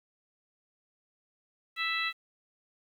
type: harmonic tone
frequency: 659.3 Hz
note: E5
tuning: in tune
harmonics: 2 / 3 / 4 / 5 / 6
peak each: -36 / -33 / -34 / -40 / -36 dBFS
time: 1.76-2.13 s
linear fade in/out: 50 ms
effects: 10-bit